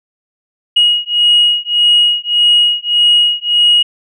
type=beating tone pair; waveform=sine; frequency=2889 / 2890.7 Hz; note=F#7 / F#7; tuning=-42 / -41 cents; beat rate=1.7 Hz; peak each=-10 dBFS; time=0.76-3.83 s; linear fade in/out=10 ms; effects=tanh soft clip ceiling -2 dBFS